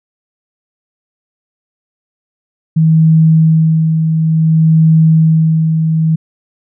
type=tone with tremolo; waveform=sine; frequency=160 Hz; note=D#3; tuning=49 cents sharp; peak=-4 dBFS; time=2.76-6.16 s; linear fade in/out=10 ms; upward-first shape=sine; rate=0.57 Hz; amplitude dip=45%; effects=none